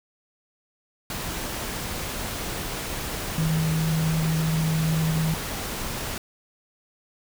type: tone in noise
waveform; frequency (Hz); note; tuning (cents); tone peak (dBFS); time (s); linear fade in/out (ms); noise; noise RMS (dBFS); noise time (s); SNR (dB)
sine; 159.5; D#3; +43; -21; 3.38-5.34; 2; pink; -31; 1.1-6.18; +7
effects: none